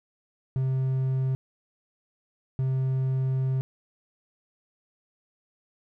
triangle tone pair in turn, 131.6 / 131.6 Hz, C3 / C3, +10 / +10 cents, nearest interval unison, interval 0 cents, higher neither, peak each -21 dBFS, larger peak neither, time 0.56-1.35 / 2.59-3.61 s, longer second, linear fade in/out 0 ms, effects none

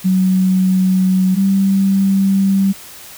sine tone pair in turn, 186.8 / 194.62 Hz, F#3 / G3, +17 / -12 cents, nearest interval minor second, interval 71 cents, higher second, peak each -10 dBFS, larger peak neither, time 0.04-1.36 / 1.36-2.73 s, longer second, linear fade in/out 20 ms, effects white hiss -36 dBFS RMS until 3.17 s

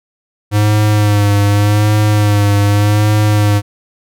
square tone with vibrato, 103.83 Hz, G#2, in tune, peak -9 dBFS, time 0.51-3.62 s, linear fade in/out 50 ms, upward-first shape sine, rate 0.85 Hz, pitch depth 37 cents each way, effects none

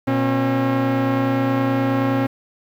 sawtooth tone pair together, 120.3 / 270.1 Hz, B2 / C#4, -45 / -45 cents, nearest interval octave + major second, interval 1400 cents, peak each -18 / -14 dBFS, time 0.07-2.27 s, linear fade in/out 10 ms, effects low-pass 2000 Hz 12 dB/octave + 8-bit

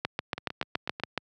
two click trains, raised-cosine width 0.3 ms, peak -19 / -11 dBFS, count 6 / 9, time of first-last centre 0.38-0.999 / 0.05-1.177 s, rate 8.08 / 7.1 Hz, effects high-pass 100 Hz 12 dB/octave

